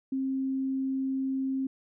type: tone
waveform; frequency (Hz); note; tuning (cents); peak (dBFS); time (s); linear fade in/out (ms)
sine; 266.3; C4; +31; -27; 0.12-1.67; 5
effects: none